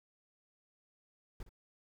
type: noise with echo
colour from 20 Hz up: brown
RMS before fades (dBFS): -43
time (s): 1.4-1.43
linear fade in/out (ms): 2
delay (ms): 62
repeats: 1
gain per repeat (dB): -14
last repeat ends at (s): 1.492
effects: none